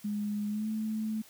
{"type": "tone with pitch glide", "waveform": "sine", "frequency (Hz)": [207.7, 217.8], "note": ["G#3", "A3"], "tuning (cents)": [0, -17], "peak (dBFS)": -30, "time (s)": [0.04, 1.22], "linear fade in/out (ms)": 10, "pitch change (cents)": 83, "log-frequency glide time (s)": [0.48, 0.68], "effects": ["white hiss -56 dBFS RMS until 1.29 s", "high-pass 80 Hz 12 dB/octave"]}